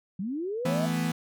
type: linear sweep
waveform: sine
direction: up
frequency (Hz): 174.61 to 659.3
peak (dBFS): -29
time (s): 0.19-0.86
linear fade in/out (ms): 5
type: chord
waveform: 45% pulse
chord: E suspended fourth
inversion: none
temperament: equal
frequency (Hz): 164.81 / 220 / 246.9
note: E3 / A3 / B3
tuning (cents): 0 / 0 / 0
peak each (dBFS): -28 / -33 / -31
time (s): 0.65-1.12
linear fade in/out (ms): 5
effects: none